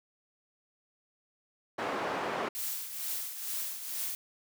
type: band-pass noise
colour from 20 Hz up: white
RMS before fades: -34 dBFS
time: 1.78-2.49 s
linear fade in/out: 10 ms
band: 250 to 1100 Hz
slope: 12 dB/octave
type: noise with tremolo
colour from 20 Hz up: blue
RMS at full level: -34 dBFS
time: 2.55-4.15 s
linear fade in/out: 0 ms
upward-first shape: triangle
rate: 2.2 Hz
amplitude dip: 65%
effects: none